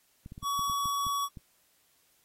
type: clicks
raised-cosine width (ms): 5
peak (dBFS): -31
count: 9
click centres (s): 0.261 / 0.321 / 0.379 / 0.429 / 0.593 / 0.698 / 0.857 / 1.067 / 1.372
type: tone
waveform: square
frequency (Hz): 1129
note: C#6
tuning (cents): +31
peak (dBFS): -29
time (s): 0.42-1.29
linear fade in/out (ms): 50
effects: white hiss -68 dBFS RMS until 2.24 s + AAC 48 kbps